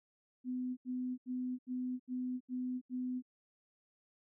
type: tone bursts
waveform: sine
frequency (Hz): 252.2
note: B3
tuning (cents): +36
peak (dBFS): -35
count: 7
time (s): 0.44-3.224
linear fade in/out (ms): 50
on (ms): 330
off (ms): 79
effects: none